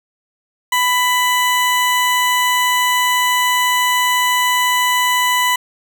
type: tone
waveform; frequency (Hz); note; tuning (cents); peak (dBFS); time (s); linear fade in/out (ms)
20% pulse; 994; B5; +11; -8; 0.72-5.56; 5
effects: none